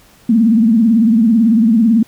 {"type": "tone with vibrato", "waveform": "sine", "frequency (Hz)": 224.9, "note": "A3", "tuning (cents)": 38, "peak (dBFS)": -7, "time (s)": [0.29, 2.03], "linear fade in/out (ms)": 5, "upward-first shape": "triangle", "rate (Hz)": 18, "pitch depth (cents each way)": 150, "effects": ["pink hiss -47 dBFS RMS until 2.07 s"]}